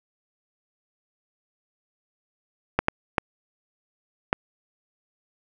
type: clicks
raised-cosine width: 0.5 ms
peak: -4 dBFS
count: 4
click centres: 2.79 / 2.884 / 3.182 / 4.329 s
effects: none